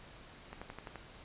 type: click train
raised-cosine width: 0.5 ms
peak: -29 dBFS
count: 6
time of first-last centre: 0.53-0.957 s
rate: 11.7 Hz
effects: pink hiss -54 dBFS RMS until 1.24 s + resampled to 8000 Hz